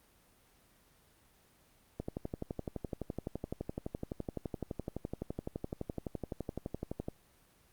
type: click train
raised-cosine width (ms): 2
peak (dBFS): -23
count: 61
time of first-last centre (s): 2-7.085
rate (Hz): 11.8
effects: pink hiss -66 dBFS RMS until 7.72 s + Opus 24 kbps